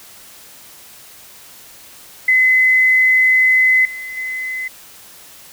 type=tone with level steps; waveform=sine; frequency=2033 Hz; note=B6; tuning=50 cents sharp; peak=-9 / -26 / -21 dBFS; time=2.28-4.68 s; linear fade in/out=5 ms; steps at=3.85 / 4.17 s; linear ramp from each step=2 ms; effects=white hiss -41 dBFS RMS until 5.52 s